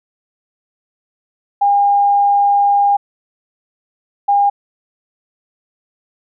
sine tone pair in turn, 808 / 808 Hz, G#5 / G#5, -48 / -48 cents, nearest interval unison, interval 0 cents, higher neither, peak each -9 dBFS, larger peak neither, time 1.61-2.97 / 4.28-4.5 s, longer first, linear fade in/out 10 ms, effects none

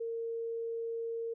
sine tone, 459.3 Hz, A#4, 26 cents flat, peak -34 dBFS, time 0-1.34 s, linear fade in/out 10 ms, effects none

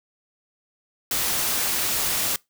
white noise, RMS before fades -24 dBFS, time 1.11-2.36 s, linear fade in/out 2 ms, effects noise-tail reverb RT60 0.2 s tail -24 dB re dry

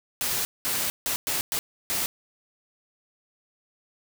white noise bursts at uneven times, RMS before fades -27 dBFS, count 6, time 0.21-0.45 / 0.65-0.9 / 1.06-1.16 / 1.27-1.41 / 1.52-1.59 / 1.9-2.06 s, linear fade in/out 0 ms, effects none

